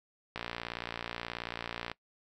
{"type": "click train", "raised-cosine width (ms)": 0.3, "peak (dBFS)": -20, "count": 92, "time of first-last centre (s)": [0.36, 1.916], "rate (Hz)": 58.5, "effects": ["noise-tail reverb RT60 0.1 s tail -21 dB re dry"]}